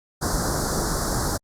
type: band-stop noise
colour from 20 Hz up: pink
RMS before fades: -24 dBFS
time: 0.21-1.38 s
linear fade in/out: 20 ms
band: 1600 to 4500 Hz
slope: 48 dB/octave
effects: low-pass 11000 Hz 12 dB/octave + Opus 48 kbps